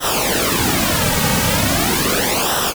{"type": "noise with flanger", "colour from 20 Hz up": "pink", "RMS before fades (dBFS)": -17, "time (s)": [0, 2.74], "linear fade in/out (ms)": 50, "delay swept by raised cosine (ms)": [0.44, 2.94], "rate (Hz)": 0.39, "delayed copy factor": -0.8, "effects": []}